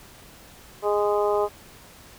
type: harmonic tone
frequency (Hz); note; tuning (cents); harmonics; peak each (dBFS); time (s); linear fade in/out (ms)
206.7; G#3; -8; 2 / 3 / 4 / 5 / 6; -22 / -26 / -28 / -30 / -32; 0.82-1.49; 50
effects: pink hiss -48 dBFS RMS until 2.18 s